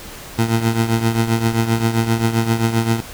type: tone with tremolo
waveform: 20% pulse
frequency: 114.1 Hz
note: A#2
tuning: 37 cents flat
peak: -7 dBFS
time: 0.38-3.01 s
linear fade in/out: 10 ms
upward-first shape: triangle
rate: 7.6 Hz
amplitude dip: 75%
effects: pink hiss -35 dBFS RMS until 3.13 s